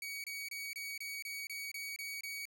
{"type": "tone bursts", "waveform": "sawtooth", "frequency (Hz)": 2254, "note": "C#7", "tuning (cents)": 28, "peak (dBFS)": -37, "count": 10, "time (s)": [0.02, 2.454], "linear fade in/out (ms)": 2, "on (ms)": 220, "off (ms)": 26, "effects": []}